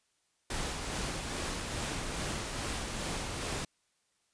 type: noise with tremolo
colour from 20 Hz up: pink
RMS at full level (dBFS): -35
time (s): 0.5-3.65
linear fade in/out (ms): 5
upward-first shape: sine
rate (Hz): 2.4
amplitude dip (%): 30
effects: white hiss -75 dBFS RMS until 4.33 s + resampled to 22050 Hz